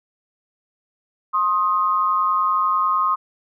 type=tone pair together; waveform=sine; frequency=1060.9 / 1250 Hz; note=C6 / D#6; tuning=+24 / +8 cents; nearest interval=minor third; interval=284 cents; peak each=-19 dBFS; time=1.33-3.16 s; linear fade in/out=20 ms; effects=none